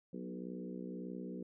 harmonic tone with a mistuned harmonic, 61.8 Hz, B1, 2 cents sharp, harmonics 3 / 4 / 5 / 6 / 7 / 8, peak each -45 / -47 / -49 / -51 / -52 / -53 dBFS, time 0.13-1.43 s, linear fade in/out 5 ms, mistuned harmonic 4, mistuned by -21 cents, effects none

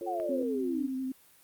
sine chord, F augmented, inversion none, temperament equal with one note detuned, 349.2 / 440 / 546.7 Hz, F4 / A4 / C#5, 0 / 0 / -24 cents, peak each -37 / -41 / -40 dBFS, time 0.01-0.43 s, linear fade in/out 2 ms
sine exponential sweep, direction down, 779 to 270 Hz, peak -31 dBFS, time 0.06-0.89 s, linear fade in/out 20 ms
click, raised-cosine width 0.5 ms, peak -32 dBFS, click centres 0.2 s
sine tone with vibrato, 261.6 Hz, C4, in tune, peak -31 dBFS, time 0.29-1.12 s, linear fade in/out 5 ms, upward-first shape square, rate 10 Hz, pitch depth 17 cents each way
effects white hiss -60 dBFS RMS until 1.43 s + Opus 32 kbps

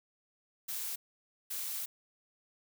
blue noise bursts at uneven times, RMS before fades -38 dBFS, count 2, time 0.68-0.96 / 1.5-1.86 s, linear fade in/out 10 ms, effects none

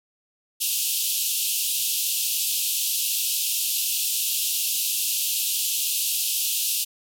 white band-pass noise, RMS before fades -25 dBFS, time 0.6-6.85 s, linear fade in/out 20 ms, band 2600 to 16000 Hz, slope 96 dB/octave, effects none

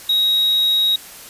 triangle tone, 3799 Hz, A#7, 32 cents sharp, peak -12 dBFS, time 0.09-0.96 s, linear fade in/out 5 ms, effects white hiss -38 dBFS RMS until 1.29 s + resampled to 32000 Hz

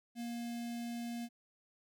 square tone with notch filter, 236 Hz, A#3, 22 cents sharp, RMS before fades -41 dBFS, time 0.15-1.29 s, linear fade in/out 50 ms, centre 1200 Hz, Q 1.2, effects none

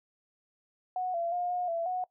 sine tone with pitch steps, 735 / 680 / 711 / 718 / 671 / 733 Hz, F#5 / F5 / F5 / F5 / E5 / F#5, -12 / -46 / +31 / +48 / +31 / -16 cents, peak -29 dBFS, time 0.96-2.04 s, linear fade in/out 2 ms, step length 180 ms, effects noise-tail reverb RT60 0.1 s tail -20 dB re dry

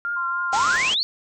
sine tone with vibrato, 1394 Hz, F6, 4 cents flat, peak -23 dBFS, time 0.05-0.76 s, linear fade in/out 0 ms, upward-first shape triangle, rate 3.4 Hz, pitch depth 27 cents each way
sine tone, 1047 Hz, C6, 1 cent sharp, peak -28 dBFS, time 0.16-0.9 s, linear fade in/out 10 ms
white low-pass noise, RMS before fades -30 dBFS, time 0.52-0.95 s, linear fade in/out 20 ms, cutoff 7800 Hz, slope 96 dB/octave
sine exponential sweep, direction up, 767 to 4586 Hz, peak -19 dBFS, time 0.53-1.03 s, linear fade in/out 0 ms
effects none

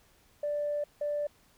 sine tone bursts at uneven times, 587.3 Hz, D5, in tune, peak -28 dBFS, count 2, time 0.43-0.84 / 1.01-1.27 s, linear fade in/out 5 ms, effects tanh soft clip ceiling -24 dBFS + pink hiss -64 dBFS RMS until 1.57 s

